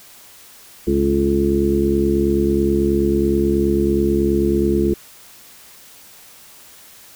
harmonic tone with a mistuned harmonic, 69.3 Hz, C#2, in tune, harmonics 1 / 2 / 3 / 4 / 5 / 6, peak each -23 / -29 / -20 / -26 / -17 / -23 dBFS, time 0.87-4.94 s, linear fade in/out 5 ms, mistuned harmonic 6, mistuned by +56 cents, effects white hiss -44 dBFS RMS until 7.15 s

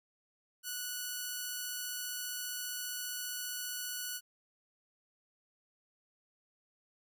5% pulse tone, 1475 Hz, F#6, 6 cents flat, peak -26 dBFS, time 0.63-4.21 s, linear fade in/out 50 ms, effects none

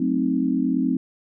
sine chord, F# diminished seventh, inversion none, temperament equal, 185 / 220 / 261.6 / 311.1 Hz, F#3 / A3 / C4 / Eb4, 0 / 0 / 0 / 0 cents, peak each -27 / -27 / -21 / -26 dBFS, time 0-0.97 s, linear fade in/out 5 ms, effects none

